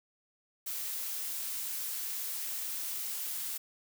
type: noise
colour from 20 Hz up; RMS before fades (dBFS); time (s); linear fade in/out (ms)
blue; -37; 0.66-3.58; 10
effects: none